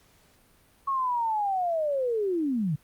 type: linear sweep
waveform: sine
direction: down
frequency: 1108.7 to 137.2 Hz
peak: -24 dBFS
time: 0.87-2.76 s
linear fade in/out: 10 ms
effects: pink hiss -61 dBFS RMS until 2.83 s + Opus 48 kbps